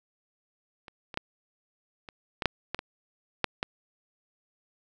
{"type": "clicks", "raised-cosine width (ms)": 0.3, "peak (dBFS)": [-28, -24, -12, -26, -14, -6, -14, -18, -7, -12], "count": 10, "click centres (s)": [0.882, 1.142, 1.174, 2.088, 2.422, 2.457, 2.746, 2.791, 3.443, 3.629], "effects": []}